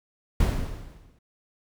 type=noise with exponential decay; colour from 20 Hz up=brown; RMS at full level=-19 dBFS; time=0.4-1.19 s; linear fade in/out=5 ms; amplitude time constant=170 ms; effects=none